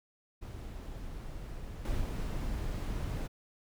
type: noise with level steps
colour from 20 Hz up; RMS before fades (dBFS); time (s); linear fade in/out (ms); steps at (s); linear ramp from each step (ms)
brown; -42 / -33 / -35; 0.41-3.28; 20; 1.85 / 2.01; 2
effects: none